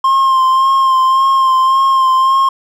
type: tone with vibrato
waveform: triangle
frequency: 1060 Hz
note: C6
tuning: 22 cents sharp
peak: -6 dBFS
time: 0.04-2.49 s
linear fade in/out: 5 ms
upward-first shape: sine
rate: 1.8 Hz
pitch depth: 27 cents each way
effects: none